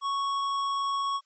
triangle tone with tanh clipping, 1108.7 Hz, C#6, in tune, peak -28 dBFS, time 0.01-1.21 s, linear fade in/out 50 ms, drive 16 dB, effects white hiss -72 dBFS RMS until 1.25 s + MP3 32 kbps

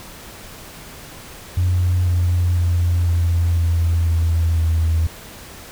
sine tone with pitch steps, 89.7 / 88.26 / 86.84 / 85.45 / 84.08 / 82.73 / 81.4 Hz, F2 / F2 / F2 / F2 / E2 / E2 / E2, +47 / +19 / -9 / -37 / +35 / +7 / -21 cents, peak -13 dBFS, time 1.57-5.07 s, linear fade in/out 5 ms, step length 500 ms, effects tanh soft clip ceiling -10 dBFS + pink hiss -38 dBFS RMS until 5.71 s

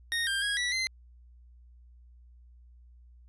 25% pulse tone with pitch steps, 1857 / 1591 / 1649 / 1950 / 2066 Hz, A#6 / G6 / G#6 / B6 / C7, -7 / +25 / -13 / -23 / -22 cents, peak -24 dBFS, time 0.12-0.87 s, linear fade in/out 0 ms, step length 150 ms, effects added 60 Hz sine -52 dBFS peak until 3.28 s + resampled to 24000 Hz

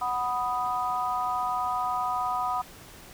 sine chord, B major, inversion second, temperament equal, 740 / 987.8 / 1244.5 Hz, F#5 / B5 / D#6, 0 / 0 / 0 cents, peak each -30 dBFS, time 0.01-2.62 s, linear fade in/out 10 ms, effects pink hiss -48 dBFS RMS until 3.13 s

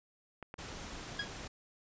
clicks, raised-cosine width 0.5 ms, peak -29 dBFS, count 2, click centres 0.427 / 0.541 s
pink noise, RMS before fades -45 dBFS, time 0.58-1.48 s, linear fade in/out 10 ms
25% pulse tone with exponential decay, 1653 Hz, G#6, 9 cents flat, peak -27 dBFS, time 1.19-1.31 s, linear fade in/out 5 ms, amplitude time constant 26 ms
effects resampled to 16000 Hz

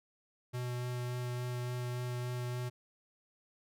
square tone with vibrato, 123.47 Hz, B2, in tune, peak -36 dBFS, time 0.53-2.7 s, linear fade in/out 20 ms, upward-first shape sine, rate 3.5 Hz, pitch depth 9 cents each way, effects none

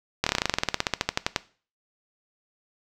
slowing click train, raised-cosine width 0.2 ms, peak -4 dBFS, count 22, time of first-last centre 0.24-1.362 s, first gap 25 ms, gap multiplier 1.07, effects noise-tail reverb RT60 0.4 s tail -18 dB re dry

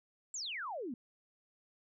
sine exponential sweep, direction down, 7790 to 221.4 Hz, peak -38 dBFS, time 0.34-0.94 s, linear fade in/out 2 ms, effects none

